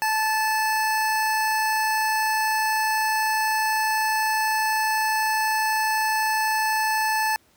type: tone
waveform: 25% pulse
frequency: 872 Hz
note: A5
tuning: 16 cents flat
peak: -17 dBFS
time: 0.02-7.36 s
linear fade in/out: 0 ms
effects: pink hiss -60 dBFS RMS until 7.56 s + high-pass 80 Hz 12 dB/octave